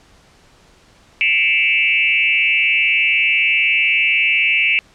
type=tone with frequency modulation; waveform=sine; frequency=2479 Hz; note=D#7; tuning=7 cents flat; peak=-12 dBFS; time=1.21-4.79 s; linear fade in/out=0 ms; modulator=154 Hz; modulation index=2; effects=pink hiss -50 dBFS RMS until 4.94 s + low-pass 7000 Hz 12 dB/octave